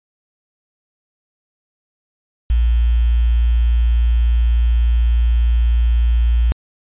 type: tone with quantisation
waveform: sine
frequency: 58.27 Hz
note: A#1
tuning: in tune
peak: -11 dBFS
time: 2.5-6.52 s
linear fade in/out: 0 ms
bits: 6
effects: resampled to 8000 Hz